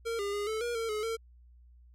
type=tone with pitch steps; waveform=square; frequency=459.9 / 403.4 / 410 / 437.6 / 476.5 / 454.8 / 425.7 / 453.4 Hz; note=A#4 / G4 / G#4 / A4 / A#4 / A#4 / G#4 / A#4; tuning=-23 / +50 / -22 / -9 / +38 / -43 / +43 / -48 cents; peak=-32 dBFS; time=0.05-1.17 s; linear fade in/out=20 ms; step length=140 ms; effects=added 60 Hz sine -54 dBFS peak until 1.94 s + low-pass 11000 Hz 12 dB/octave